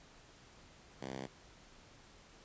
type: tone with high-pass filter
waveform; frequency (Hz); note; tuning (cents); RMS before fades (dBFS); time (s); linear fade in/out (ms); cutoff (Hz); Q
5% pulse; 66; C2; +16; -44; 1.01-1.27; 10; 150; 1.2
effects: pink hiss -60 dBFS RMS until 2.44 s + resampled to 16000 Hz